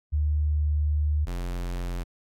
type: tone pair in turn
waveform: sine / square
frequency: 74.9 / 44.11 Hz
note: D2 / F1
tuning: +35 / +18 cents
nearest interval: major sixth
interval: 917 cents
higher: first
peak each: -21 / -29 dBFS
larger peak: first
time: 0.12-1.26 / 1.26-2.04 s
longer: first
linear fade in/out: 20 ms
effects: AAC 64 kbps